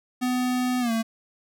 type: tone with pitch glide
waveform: square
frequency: 250.7 to 225.9 Hz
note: B3 to A3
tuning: +26 to +46 cents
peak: -23 dBFS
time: 0.21-1.03 s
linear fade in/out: 20 ms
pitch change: -180 cents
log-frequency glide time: 0.8-0.92 s
effects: none